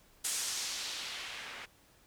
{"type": "noise with low-pass filter sweep", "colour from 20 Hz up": "blue", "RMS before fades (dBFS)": -39, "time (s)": [0.24, 1.66], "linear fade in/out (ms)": 10, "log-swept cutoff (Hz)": [8600, 1900], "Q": 1.2, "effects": ["pink hiss -64 dBFS RMS until 2.06 s"]}